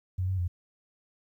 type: tone with pitch steps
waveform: sine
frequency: 92.2 / 94.3 / 88.4 Hz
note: F#2 / F#2 / F2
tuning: -6 / +33 / +22 cents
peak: -26 dBFS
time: 0.18-0.48 s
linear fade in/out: 10 ms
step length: 100 ms
effects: 11-bit